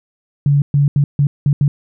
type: tone bursts at uneven times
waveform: sine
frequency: 142.7 Hz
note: D3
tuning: 49 cents flat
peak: -9 dBFS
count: 6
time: 0.46-0.62 / 0.74-0.88 / 0.96-1.04 / 1.19-1.27 / 1.46-1.53 / 1.61-1.68 s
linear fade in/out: 2 ms
effects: none